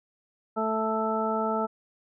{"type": "harmonic tone", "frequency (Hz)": 220, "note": "A3", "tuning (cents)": 0, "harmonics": [1, 2, 3, 4, 6], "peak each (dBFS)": [-31, -31, -31, -31, -31], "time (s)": [0.56, 1.67], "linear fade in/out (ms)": 20, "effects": []}